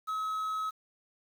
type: tone with quantisation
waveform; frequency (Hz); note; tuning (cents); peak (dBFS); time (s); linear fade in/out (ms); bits
triangle; 1283; E6; -47; -29; 0.07-0.71; 20; 9
effects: none